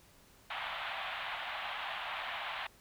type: band-pass noise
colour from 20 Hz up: pink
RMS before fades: -40 dBFS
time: 0.5-2.67 s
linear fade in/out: 5 ms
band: 680 to 3600 Hz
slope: 48 dB/octave
effects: pink hiss -62 dBFS RMS until 2.8 s